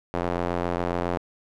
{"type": "tone with band-pass filter", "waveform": "square", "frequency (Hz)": 43.65, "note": "F1", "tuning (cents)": 0, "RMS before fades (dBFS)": -27, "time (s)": [0.14, 1.18], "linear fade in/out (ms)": 0, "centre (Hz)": 650, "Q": 0.88, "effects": []}